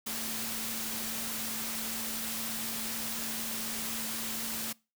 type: tone in noise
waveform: sine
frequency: 224 Hz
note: A3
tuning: 31 cents sharp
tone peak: -43 dBFS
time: 0.06-4.73 s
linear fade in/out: 10 ms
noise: white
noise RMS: -36 dBFS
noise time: 0.06-4.73 s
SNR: -10 dB
effects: noise-tail reverb RT60 0.3 s tail -24 dB re dry